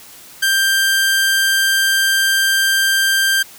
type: tone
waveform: sawtooth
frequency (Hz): 1580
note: G6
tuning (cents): +13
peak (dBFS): -9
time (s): 0.42-3.43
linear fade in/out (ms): 10
effects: white hiss -40 dBFS RMS until 3.58 s